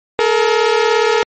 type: tone pair together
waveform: sawtooth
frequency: 428.9 / 466.2 Hz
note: A4 / A#4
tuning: -44 / 0 cents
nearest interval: minor second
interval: 144 cents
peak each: -10 dBFS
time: 0.19-1.23 s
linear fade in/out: 0 ms
effects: low-pass 5000 Hz 12 dB/octave + MP3 32 kbps